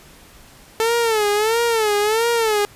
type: tone with vibrato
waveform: sawtooth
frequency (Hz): 440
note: A4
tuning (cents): 0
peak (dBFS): -12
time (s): 0.8-2.65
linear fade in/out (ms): 0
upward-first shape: sine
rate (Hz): 1.5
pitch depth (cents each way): 120
effects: pink hiss -46 dBFS RMS until 2.75 s + resampled to 32000 Hz